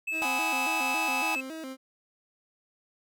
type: tone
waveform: triangle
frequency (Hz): 2610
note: E7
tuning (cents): -18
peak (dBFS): -27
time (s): 0.07-1.41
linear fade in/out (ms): 10
type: tone with vibrato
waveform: 30% pulse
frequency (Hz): 290.3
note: D4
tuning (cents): -20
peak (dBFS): -34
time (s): 0.11-1.77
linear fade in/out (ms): 50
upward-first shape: square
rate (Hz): 3.6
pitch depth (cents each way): 170
type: chord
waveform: 45% pulse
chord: G# minor seventh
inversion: third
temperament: just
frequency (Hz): 747.5 / 830.6 / 996.7 / 1245.9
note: F#5 / G#5 / B5 / D#6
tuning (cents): +17 / 0 / +16 / +2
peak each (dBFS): -36 / -32 / -37 / -38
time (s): 0.22-1.35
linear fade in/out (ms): 0
effects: none